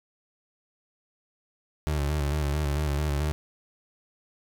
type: tone with vibrato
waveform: 30% pulse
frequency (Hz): 73.42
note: D2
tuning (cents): 0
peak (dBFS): -22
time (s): 1.87-3.32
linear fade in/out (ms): 0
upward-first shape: square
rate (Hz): 4.5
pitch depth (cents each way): 54
effects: none